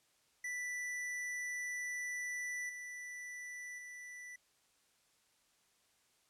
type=tone with level steps; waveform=square; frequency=1975.5 Hz; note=B6; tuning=in tune; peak=-39 / -45 / -48 dBFS; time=0.44-4.36 s; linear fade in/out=5 ms; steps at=2.69 / 3.78 s; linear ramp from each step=5 ms; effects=white hiss -73 dBFS RMS until 6.29 s + low-pass 10000 Hz 12 dB/octave